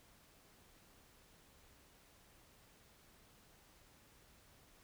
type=silence; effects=pink hiss -66 dBFS RMS until 4.83 s